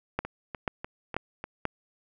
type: two click trains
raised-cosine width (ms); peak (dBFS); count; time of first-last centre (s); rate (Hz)
0.5; -12 / -20; 4 / 5; 0.19-1.653 / 0.25-1.44; 2.05 / 3.36
effects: none